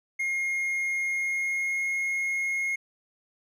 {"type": "tone with pitch glide", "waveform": "triangle", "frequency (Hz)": [2140, 2154], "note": ["C7", "C7"], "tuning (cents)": [38, 50], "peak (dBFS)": -24, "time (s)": [0.19, 2.76], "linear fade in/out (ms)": 10, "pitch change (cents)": 12, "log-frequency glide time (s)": [1.06, 1.9], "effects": []}